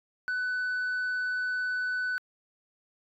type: tone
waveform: sine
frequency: 1497 Hz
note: F#6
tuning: 20 cents sharp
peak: -25 dBFS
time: 0.28-2.18 s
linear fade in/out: 0 ms
effects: tanh soft clip ceiling -27 dBFS